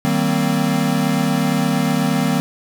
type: chord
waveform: square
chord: C minor seventh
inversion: first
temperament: equal with one note detuned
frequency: 155.56 / 190.97 / 233.1 / 261.6 Hz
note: Eb3 / G3 / Bb3 / C4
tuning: 0 / -45 / 0 / 0 cents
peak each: -22 dBFS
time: 0.05-2.4 s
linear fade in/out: 0 ms
effects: none